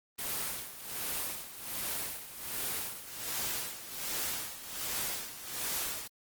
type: noise with tremolo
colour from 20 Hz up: white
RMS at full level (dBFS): -34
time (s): 0.18-6.08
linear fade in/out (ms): 10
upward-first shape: sine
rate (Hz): 1.3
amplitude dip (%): 75
effects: Opus 24 kbps